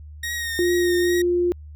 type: tone with vibrato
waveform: sawtooth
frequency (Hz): 1864.7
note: A#6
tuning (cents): 0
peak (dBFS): -22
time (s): 0.23-1.22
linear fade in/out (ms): 5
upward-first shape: triangle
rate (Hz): 2.4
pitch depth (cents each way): 37
type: tone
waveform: sine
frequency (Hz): 352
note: F4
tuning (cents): +14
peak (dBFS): -17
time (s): 0.59-1.52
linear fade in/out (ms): 0
effects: added 75 Hz sine -37 dBFS peak until 1.75 s